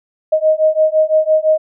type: beating tone pair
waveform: sine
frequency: 622.3 / 628.2 Hz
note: D#5 / D#5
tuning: 0 / +16 cents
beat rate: 5.9 Hz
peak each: -13 dBFS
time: 0.32-1.58 s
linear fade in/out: 10 ms
effects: none